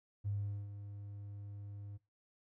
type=tone with ADSR envelope; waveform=triangle; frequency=101.5 Hz; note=G#2; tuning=39 cents flat; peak=-30 dBFS; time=0.24-1.98 s; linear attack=32 ms; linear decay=400 ms; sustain=-13 dB; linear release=21 ms; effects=noise-tail reverb RT60 0.2 s tail -18 dB re dry + tanh soft clip ceiling -32 dBFS